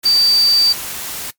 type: tone in noise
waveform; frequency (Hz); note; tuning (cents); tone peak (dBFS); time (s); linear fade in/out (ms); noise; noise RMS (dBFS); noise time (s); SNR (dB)
sine; 4640; D8; -22; -9; 0.05-0.73; 10; white; -26; 0.03-1.31; +14
effects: noise-tail reverb RT60 0.1 s tail -19 dB re dry + MP3 96 kbps